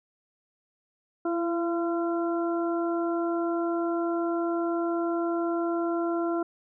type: harmonic tone with a mistuned harmonic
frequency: 341.5 Hz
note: F4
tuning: 39 cents flat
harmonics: 1 / 2 / 3 / 4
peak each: -26 / -32 / -39 / -36 dBFS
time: 1.25-6.43 s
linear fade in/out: 5 ms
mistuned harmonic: 1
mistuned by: -22 cents
effects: none